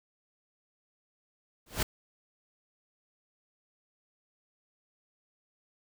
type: noise with exponential growth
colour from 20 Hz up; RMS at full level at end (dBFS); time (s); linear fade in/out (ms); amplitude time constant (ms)
pink; -24; 1.66-1.83; 5; 36
effects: none